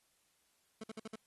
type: tone bursts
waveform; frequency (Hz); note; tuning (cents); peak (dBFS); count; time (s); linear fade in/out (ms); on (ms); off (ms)
25% pulse; 220; A3; 0; -39; 5; 0.81-1.158; 5; 28; 52
effects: white hiss -75 dBFS RMS until 1.26 s + AAC 32 kbps